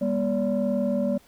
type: tone cluster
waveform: sine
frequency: 201.1 / 242.3 / 573 Hz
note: G3 / B3 / D5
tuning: +44 / -33 / -43 cents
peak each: -25 dBFS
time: 0.01-1.18 s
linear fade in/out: 10 ms
effects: tanh soft clip ceiling -16 dBFS + pink hiss -57 dBFS RMS until 1.27 s